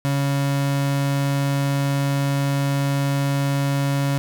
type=tone; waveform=35% pulse; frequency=139.7 Hz; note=C#3; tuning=14 cents sharp; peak=-17 dBFS; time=0.05-4.18 s; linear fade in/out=0 ms; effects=none